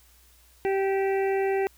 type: harmonic tone with a mistuned harmonic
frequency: 389 Hz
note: G4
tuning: 13 cents flat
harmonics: 1 / 2 / 4 / 5 / 6 / 7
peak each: -23 / -30 / -40 / -37 / -41 / -43 dBFS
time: 0.65-1.67 s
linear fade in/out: 0 ms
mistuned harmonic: 7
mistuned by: -24 cents
effects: added 60 Hz sine -58 dBFS peak until 1.77 s + white hiss -59 dBFS RMS until 1.77 s